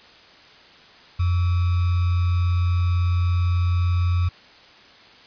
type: tone with sample-and-hold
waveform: sine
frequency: 88.2 Hz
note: F2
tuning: 18 cents sharp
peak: -17 dBFS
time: 1.19-4.29 s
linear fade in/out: 10 ms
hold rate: 1225 Hz
effects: white hiss -48 dBFS RMS until 5.26 s + resampled to 11025 Hz

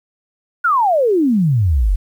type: exponential sweep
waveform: sine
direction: down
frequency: 1480 to 41.26 Hz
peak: -11 dBFS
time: 0.64-1.96 s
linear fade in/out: 10 ms
effects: 8-bit

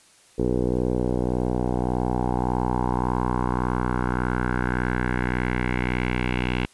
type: tone with low-pass filter sweep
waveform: 10% pulse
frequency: 61.74 Hz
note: B1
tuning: in tune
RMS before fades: -24 dBFS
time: 0.38-6.66 s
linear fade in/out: 10 ms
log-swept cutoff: 460 to 2700 Hz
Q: 3.3
effects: white hiss -55 dBFS RMS until 6.73 s + resampled to 24000 Hz

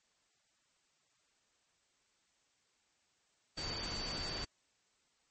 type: tone in noise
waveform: sine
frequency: 4578 Hz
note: D8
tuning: 45 cents flat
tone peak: -41 dBFS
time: 3.57-4.45 s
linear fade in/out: 10 ms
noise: pink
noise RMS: -42 dBFS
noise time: 3.57-4.45 s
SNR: -2 dB
effects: white hiss -75 dBFS RMS until 5.3 s + MP3 32 kbps

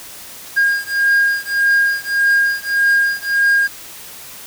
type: beating tone pair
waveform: triangle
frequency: 1619 / 1620.7 Hz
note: G#6 / G#6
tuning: -45 / -43 cents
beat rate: 1.7 Hz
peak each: -14 dBFS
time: 0.56-3.68 s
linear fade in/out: 20 ms
effects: white hiss -35 dBFS RMS until 4.46 s

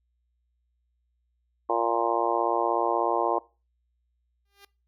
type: harmonic tone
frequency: 116.54 Hz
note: A#2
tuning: in tune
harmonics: 3 / 4 / 5 / 6 / 7 / 8 / 9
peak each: -30 / -30 / -30 / -30 / -30 / -30 / -30 dBFS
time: 1.69-3.39 s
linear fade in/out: 10 ms
type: tone with exponential growth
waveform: 5% pulse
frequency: 400 Hz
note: G4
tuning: 35 cents sharp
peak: -35 dBFS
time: 4.45-4.65 s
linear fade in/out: 5 ms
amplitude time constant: 43 ms
effects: noise-tail reverb RT60 0.3 s tail -21 dB re dry + added 60 Hz sine -70 dBFS peak until 4.87 s

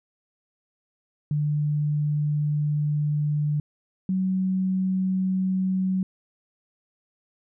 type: tone pair in turn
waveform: sine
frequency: 148.6 / 187.65 Hz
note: D3 / F#3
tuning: +21 / +25 cents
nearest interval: major third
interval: 404 cents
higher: second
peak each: -21 dBFS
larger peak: neither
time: 1.31-3.6 / 4.09-6.03 s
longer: first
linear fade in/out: 2 ms
effects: none

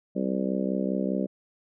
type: harmonic tone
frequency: 65 Hz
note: C2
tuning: 11 cents flat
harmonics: 3 / 4 / 5 / 6 / 7 / 8 / 9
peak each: -28 / -31 / -34 / -35 / -38 / -35 / -35 dBFS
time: 0.15-1.27 s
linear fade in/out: 20 ms
effects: none

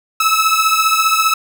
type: beating tone pair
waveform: sawtooth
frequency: 1294 / 1309 Hz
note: E6 / E6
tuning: -32 / -13 cents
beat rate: 15 Hz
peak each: -11 dBFS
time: 0.2-1.34 s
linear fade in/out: 5 ms
effects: none

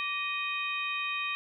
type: harmonic tone with a mistuned harmonic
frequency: 623 Hz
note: D#5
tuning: 2 cents sharp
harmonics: 2 / 3 / 4 / 5 / 6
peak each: -37 / -41 / -32 / -42 / -41 dBFS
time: 0-1.35 s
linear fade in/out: 0 ms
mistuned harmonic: 2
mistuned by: -120 cents
effects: none

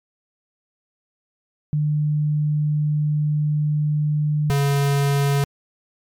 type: tone pair in turn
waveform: sine / square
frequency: 150 / 140.9 Hz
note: D3 / C#3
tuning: +37 / +29 cents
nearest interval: minor second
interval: 108 cents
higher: first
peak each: -17 dBFS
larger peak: neither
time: 1.73-4.5 / 4.5-5.44 s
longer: first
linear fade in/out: 0 ms
effects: MP3 96 kbps

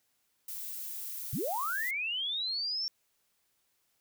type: noise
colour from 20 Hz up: violet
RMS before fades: -40 dBFS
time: 0.48-1.91 s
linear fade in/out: 5 ms
type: linear sweep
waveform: sine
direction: up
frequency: 93.1 to 5510 Hz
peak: -31 dBFS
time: 1.33-2.88 s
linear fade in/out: 0 ms
effects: white hiss -75 dBFS RMS until 4 s

